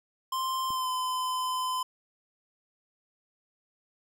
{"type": "tone with pitch glide", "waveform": "square", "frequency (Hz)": [1046.5, 1020.2], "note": ["C6", "C6"], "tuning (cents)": [0, -44], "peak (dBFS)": -29, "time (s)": [0.32, 1.83], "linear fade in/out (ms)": 5, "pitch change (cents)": -44, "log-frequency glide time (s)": [0.68, 0.89]}
{"type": "click", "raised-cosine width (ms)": 3, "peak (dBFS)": -33, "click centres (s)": 0.705}
{"effects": []}